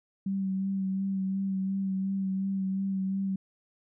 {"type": "tone with vibrato", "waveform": "sine", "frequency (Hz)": 192.7, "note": "G3", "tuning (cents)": -29, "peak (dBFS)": -27, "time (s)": [0.26, 3.36], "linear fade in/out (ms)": 5, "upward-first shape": "sine", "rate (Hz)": 2.8, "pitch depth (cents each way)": 23, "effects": []}